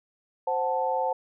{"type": "chord", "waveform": "sine", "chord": "F# diminished", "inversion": "second", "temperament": "equal", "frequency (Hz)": [523.3, 740, 880], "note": ["C5", "F#5", "A5"], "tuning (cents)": [0, 0, 0], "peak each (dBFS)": [-28, -30, -27], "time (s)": [0.47, 1.13], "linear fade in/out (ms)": 5, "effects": []}